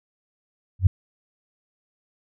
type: tone with exponential growth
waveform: sine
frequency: 93.3 Hz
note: F#2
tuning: 15 cents sharp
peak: -7 dBFS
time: 0.79-0.87 s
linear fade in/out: 5 ms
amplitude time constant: 17 ms
effects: none